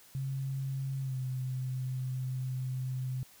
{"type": "tone with pitch glide", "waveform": "sine", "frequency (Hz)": [134.8, 129.08], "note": ["C#3", "C3"], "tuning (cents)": [-48, -23], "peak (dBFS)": -32, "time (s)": [0.15, 3.23], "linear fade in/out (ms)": 0, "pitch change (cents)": -75, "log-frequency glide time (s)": [1.01, 1.18], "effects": ["white hiss -58 dBFS RMS until 3.4 s"]}